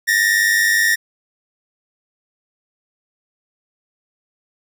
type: tone pair together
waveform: 45% pulse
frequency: 1785.3 / 1885 Hz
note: A6 / A#6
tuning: +25 / +19 cents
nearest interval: minor second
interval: 94 cents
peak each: -16 dBFS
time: 0.07-0.96 s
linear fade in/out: 20 ms
effects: none